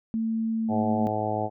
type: tone with pitch glide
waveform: sine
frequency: 224.1 to 222.6 Hz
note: A3 to A3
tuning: +32 to +20 cents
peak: -24 dBFS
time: 0.14-1.07 s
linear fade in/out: 0 ms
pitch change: -12 cents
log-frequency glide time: 0.55-0.86 s
type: harmonic tone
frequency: 107.1 Hz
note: A2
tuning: 46 cents flat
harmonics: 1 / 2 / 3 / 4 / 5 / 6 / 7 / 8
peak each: -33 / -35 / -35 / -35 / -34 / -32 / -30 / -34 dBFS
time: 0.68-1.5 s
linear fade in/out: 50 ms
effects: none

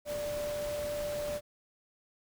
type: tone in noise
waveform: sine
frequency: 589 Hz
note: D5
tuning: 5 cents sharp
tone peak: -33 dBFS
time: 0.05-1.41 s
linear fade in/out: 50 ms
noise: pink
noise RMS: -43 dBFS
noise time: 0.05-1.41 s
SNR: +7 dB
effects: none

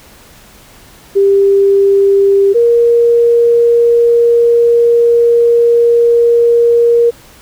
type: tone pair in turn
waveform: sine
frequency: 395.6 / 470.5 Hz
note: G4 / A#4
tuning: +16 / +16 cents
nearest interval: minor third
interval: 300 cents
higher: second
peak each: -5 dBFS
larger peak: neither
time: 1.15-2.54 / 2.54-7.11 s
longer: second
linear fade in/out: 20 ms
effects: pink hiss -40 dBFS RMS until 7.41 s

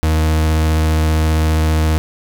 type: tone with vibrato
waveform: 40% pulse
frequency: 78.6 Hz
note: D#2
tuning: 18 cents sharp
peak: -11 dBFS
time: 0.03-1.98 s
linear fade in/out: 0 ms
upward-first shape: square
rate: 15 Hz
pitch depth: 9 cents each way
effects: 8-bit

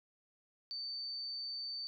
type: tone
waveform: sine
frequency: 4565 Hz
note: D8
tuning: 50 cents flat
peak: -39 dBFS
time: 0.71-1.87 s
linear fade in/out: 0 ms
effects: none

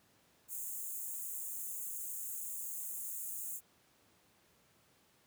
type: high-pass noise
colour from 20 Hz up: white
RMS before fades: -42 dBFS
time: 0.48-3.61 s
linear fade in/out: 50 ms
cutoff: 6600 Hz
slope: 96 dB/octave
effects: pink hiss -69 dBFS RMS until 5.26 s + high-pass 100 Hz 12 dB/octave

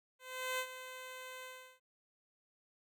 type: tone with ADSR envelope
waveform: 10% pulse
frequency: 513 Hz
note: C5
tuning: 34 cents flat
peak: -26 dBFS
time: 0.19-1.8 s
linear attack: 400 ms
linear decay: 69 ms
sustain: -12 dB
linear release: 360 ms
effects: none

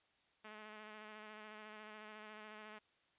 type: tone with vibrato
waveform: 5% pulse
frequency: 213.8 Hz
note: A3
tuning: 49 cents flat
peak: -40 dBFS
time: 0.44-2.79 s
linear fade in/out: 10 ms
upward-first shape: square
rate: 14 Hz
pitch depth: 18 cents each way
effects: white hiss -75 dBFS RMS until 3.18 s + resampled to 8000 Hz

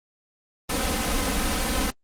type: noise with comb filter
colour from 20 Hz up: pink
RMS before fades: -24 dBFS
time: 0.69-1.91 s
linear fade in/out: 10 ms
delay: 3.9 ms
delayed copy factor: +0.9
effects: low-pass 12000 Hz 12 dB/octave + Opus 24 kbps

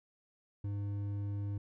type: tone with hard clipping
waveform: triangle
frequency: 101.2 Hz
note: G#2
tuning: 44 cents flat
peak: -36 dBFS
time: 0.64-1.58 s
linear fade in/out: 5 ms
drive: 10 dB
effects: none

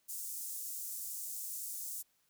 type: high-pass noise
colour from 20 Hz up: pink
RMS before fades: -42 dBFS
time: 0.08-2.03 s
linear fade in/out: 20 ms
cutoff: 7300 Hz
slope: 24 dB/octave
effects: white hiss -75 dBFS RMS until 2.29 s

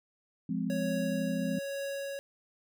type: chord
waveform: sine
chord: F minor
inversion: none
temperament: equal with one note detuned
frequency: 174.61 / 207.7 / 258.5 Hz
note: F3 / Ab3 / C4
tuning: 0 / 0 / -21 cents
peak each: -34 dBFS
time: 0.49-1.59 s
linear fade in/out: 5 ms
type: tone with tremolo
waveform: square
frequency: 555 Hz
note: C#5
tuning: 2 cents sharp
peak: -34 dBFS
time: 0.7-2.19 s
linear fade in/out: 0 ms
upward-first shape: triangle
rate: 1.1 Hz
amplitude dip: 40%
effects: none

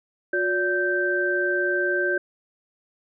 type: tone cluster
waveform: sine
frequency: 361.4 / 574 / 1561 Hz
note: F#4 / D5 / G6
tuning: -41 / -40 / -8 cents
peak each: -25 / -28 / -23 dBFS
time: 0.33-2.18 s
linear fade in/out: 5 ms
effects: none

